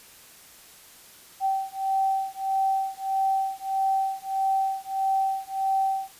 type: beating tone pair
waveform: sine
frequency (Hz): 773 / 774.6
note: G5 / G5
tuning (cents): -24 / -21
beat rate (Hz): 1.6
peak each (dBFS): -26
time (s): 1.4-6.12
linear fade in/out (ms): 50
effects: white hiss -50 dBFS RMS until 6.19 s + resampled to 32000 Hz